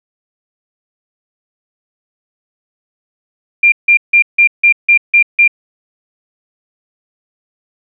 sine tone bursts, 2388 Hz, D7, 28 cents sharp, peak -4 dBFS, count 8, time 3.63-5.478 s, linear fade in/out 5 ms, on 91 ms, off 160 ms, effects none

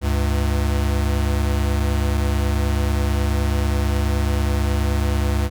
square tone pair together, 70.67 / 100 Hz, C#2 / G2, +34 / +35 cents, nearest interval tritone, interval 601 cents, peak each -19 / -24 dBFS, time 0.01-5.5 s, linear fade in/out 50 ms, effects none

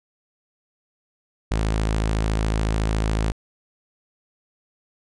sawtooth tone, 53.9 Hz, A1, 35 cents flat, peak -16 dBFS, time 1.51-3.32 s, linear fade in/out 5 ms, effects resampled to 22050 Hz

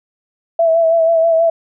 sine tone with vibrato, 659.3 Hz, E5, in tune, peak -9 dBFS, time 0.59-1.5 s, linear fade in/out 5 ms, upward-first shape sine, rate 6.2 Hz, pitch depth 33 cents each way, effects none

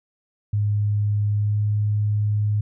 sine tone with pitch glide, 103.8 to 104.76 Hz, G#2 to G#2, 0 to +16 cents, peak -18 dBFS, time 0.53-2.61 s, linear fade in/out 5 ms, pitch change +16 cents, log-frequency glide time 1.34-1.61 s, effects none

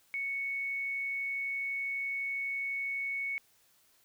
sine tone, 2217 Hz, C#7, in tune, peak -32 dBFS, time 0.14-3.38 s, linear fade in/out 0 ms, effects white hiss -67 dBFS RMS until 4.04 s

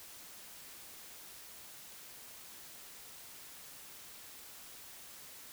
silence, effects white hiss -52 dBFS RMS until 5.52 s

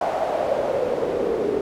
pink noise with band-pass filter sweep, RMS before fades -23 dBFS, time 0.01-1.61 s, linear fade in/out 2 ms, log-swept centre 700 to 400 Hz, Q 5.4, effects none

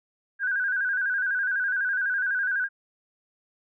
sine tone with vibrato, 1554 Hz, G6, 16 cents flat, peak -23 dBFS, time 0.39-2.69 s, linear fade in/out 50 ms, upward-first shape square, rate 12 Hz, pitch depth 65 cents each way, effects none

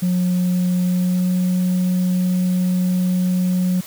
sine tone with pitch glide, 180 to 181.99 Hz, F#3 to F#3, -47 to -28 cents, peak -13 dBFS, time 0.02-3.81 s, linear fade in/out 10 ms, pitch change +19 cents, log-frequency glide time 0.87-1.29 s, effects tanh soft clip ceiling -14 dBFS + white hiss -38 dBFS RMS until 3.86 s

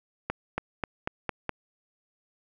accelerating click train, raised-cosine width 0.5 ms, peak -13 dBFS, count 6, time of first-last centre 0.3-1.493 s, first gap 280 ms, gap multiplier 0.92, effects none

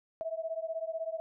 sine beating tone pair, 644 / 660 Hz, E5 / E5, -41 / +2 cents, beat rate 16 Hz, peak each -36 / -37 dBFS, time 0.21-1.2 s, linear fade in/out 0 ms, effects none

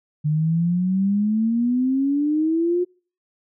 sine exponential sweep, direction up, 148.8 to 361.5 Hz, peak -17 dBFS, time 0.24-2.85 s, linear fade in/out 20 ms, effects noise-tail reverb RT60 0.4 s tail -25 dB re dry

